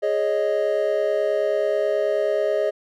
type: chord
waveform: triangle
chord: Ab suspended fourth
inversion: none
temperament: just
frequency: 415.3 / 553.7 / 623 Hz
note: Ab4 / Db5 / Eb5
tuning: 0 / -2 / +2 cents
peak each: -22 / -23 / -20 dBFS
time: 0.02-2.71 s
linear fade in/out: 20 ms
effects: none